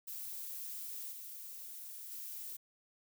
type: noise with level steps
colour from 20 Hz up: violet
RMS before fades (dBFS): -44 / -48 / -45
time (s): 0.07-2.57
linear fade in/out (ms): 10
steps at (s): 1.11 / 2.1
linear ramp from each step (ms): 20
effects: none